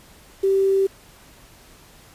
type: tone with quantisation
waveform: sine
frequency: 388.4 Hz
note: G4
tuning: 16 cents flat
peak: -15 dBFS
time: 0.43-0.87 s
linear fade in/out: 10 ms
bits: 7
effects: pink hiss -49 dBFS RMS until 2.14 s + resampled to 32000 Hz